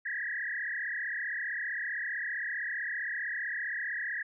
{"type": "tone with frequency modulation", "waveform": "sine", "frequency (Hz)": 1797, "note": "A6", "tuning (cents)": 36, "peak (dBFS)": -32, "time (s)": [0.05, 4.23], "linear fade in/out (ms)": 10, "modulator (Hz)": 35.4, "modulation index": 4.6, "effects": []}